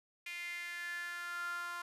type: tone with high-pass filter sweep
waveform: sawtooth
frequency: 348.1 Hz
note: F4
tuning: 6 cents flat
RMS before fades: -42 dBFS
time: 0.26-1.82 s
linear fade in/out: 5 ms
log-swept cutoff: 2300 to 1200 Hz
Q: 7.6
effects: resampled to 32000 Hz